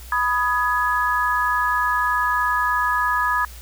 sine chord, G# minor, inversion first, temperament equal with one note detuned, 987.8 / 1244.5 / 1681.5 Hz, B5 / D#6 / G#6, 0 / 0 / +21 cents, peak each -22 dBFS, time 0.12-3.45 s, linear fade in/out 2 ms, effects added 60 Hz sine -37 dBFS peak until 3.61 s + white hiss -44 dBFS RMS until 3.61 s

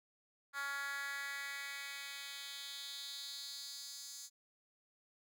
10% pulse tone with high-pass filter sweep, 280 Hz, C#4, 18 cents sharp, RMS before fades -45 dBFS, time 0.53-4.3 s, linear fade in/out 50 ms, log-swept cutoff 1400 to 5900 Hz, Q 2.8, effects none

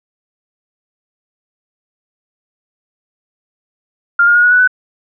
sine tone with pitch steps, 1400 / 1419.5 / 1439.4 / 1459.5 / 1479.8 / 1500.5 Hz, F6 / F6 / F#6 / F#6 / F#6 / F#6, +4 / +28 / -48 / -24 / 0 / +24 cents, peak -6 dBFS, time 4.19-4.676 s, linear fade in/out 5 ms, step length 81 ms, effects none

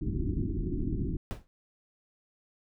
pink low-pass noise, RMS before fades -31 dBFS, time 0.01-1.17 s, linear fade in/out 5 ms, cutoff 380 Hz, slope 96 dB/octave
brown noise with exponential decay, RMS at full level -30 dBFS, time 1.31-1.47 s, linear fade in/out 0 ms, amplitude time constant 34 ms
effects none

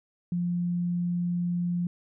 sine tone, 175.1 Hz, F3, 5 cents sharp, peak -25 dBFS, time 0.32-1.87 s, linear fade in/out 2 ms, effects none

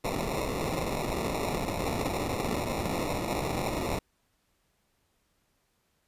white noise with sample-and-hold, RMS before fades -31 dBFS, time 0.04-3.99 s, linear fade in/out 5 ms, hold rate 1575 Hz, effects pink hiss -73 dBFS RMS until 6.07 s + resampled to 32000 Hz

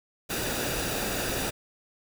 pink noise with comb filter, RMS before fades -30 dBFS, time 0.29-1.51 s, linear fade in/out 20 ms, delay 0.94 ms, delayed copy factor -0.5, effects none

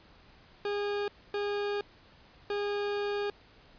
40% pulse tone bursts at uneven times, 408.7 Hz, G#4, 28 cents flat, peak -29 dBFS, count 3, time 0.65-1.08 / 1.34-1.81 / 2.5-3.3 s, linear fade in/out 2 ms, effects pink hiss -58 dBFS RMS until 3.78 s + resampled to 11025 Hz

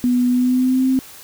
sine tone with pitch glide, 246.9 to 261.6 Hz, B3 to C4, 0 to 0 cents, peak -13 dBFS, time 0.04-0.99 s, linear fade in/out 0 ms, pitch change +100 cents, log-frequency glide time 0.29-0.88 s, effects white hiss -40 dBFS RMS until 1.23 s

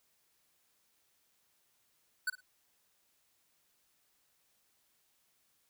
square tone with echo, 1497 Hz, F#6, 20 cents sharp, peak -31 dBFS, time 2.27-2.3 s, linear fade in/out 5 ms, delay 54 ms, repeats 2, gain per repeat -14 dB, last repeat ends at 2.408 s, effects white hiss -74 dBFS RMS until 5.69 s

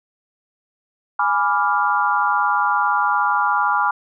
sine chord, G# diminished seventh, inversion none, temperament equal, 830.6 / 987.8 / 1174.7 / 1396.9 Hz, G#5 / B5 / D6 / F6, 0 / 0 / 0 / 0 cents, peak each -21 dBFS, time 1.19-3.91 s, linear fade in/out 5 ms, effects none

